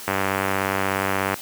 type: click train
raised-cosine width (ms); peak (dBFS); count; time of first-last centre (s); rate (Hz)
0.5; -6; 123; 0.08-1.342; 96.7
effects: white hiss -37 dBFS RMS until 1.41 s + high-pass 80 Hz 12 dB/octave